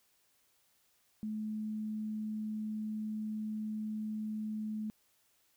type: tone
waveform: sine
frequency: 215.1 Hz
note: A3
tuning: 39 cents flat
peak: -35 dBFS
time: 1.23-4.9 s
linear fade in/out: 0 ms
effects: white hiss -72 dBFS RMS until 5.56 s